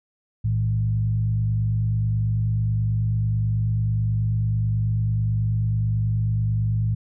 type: tone with frequency modulation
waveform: sine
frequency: 110.9 Hz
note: A2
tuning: 14 cents sharp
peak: -19 dBFS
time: 0.44-6.95 s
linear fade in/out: 10 ms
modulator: 49.2 Hz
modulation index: 0.63
effects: none